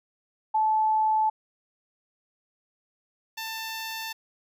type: tone pair in turn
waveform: sine / 10% pulse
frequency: 869 / 890.9 Hz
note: A5 / A5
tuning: -22 / +21 cents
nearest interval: unison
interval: 43 cents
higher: second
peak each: -20 / -24 dBFS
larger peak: first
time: 0.54-1.3 / 3.37-4.13 s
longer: neither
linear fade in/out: 10 ms
effects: none